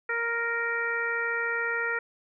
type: harmonic tone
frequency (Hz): 466.2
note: A#4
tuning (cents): 0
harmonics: 1 / 2 / 3 / 4 / 5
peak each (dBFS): -34 / -39 / -30 / -30 / -37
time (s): 0.09-1.99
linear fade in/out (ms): 5
effects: none